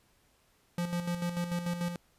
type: tone with tremolo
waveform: square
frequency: 174.1 Hz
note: F3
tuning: 5 cents flat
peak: -30 dBFS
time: 0.78-1.96 s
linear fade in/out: 2 ms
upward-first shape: square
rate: 6.8 Hz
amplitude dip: 55%
effects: pink hiss -68 dBFS RMS until 2.18 s + resampled to 32000 Hz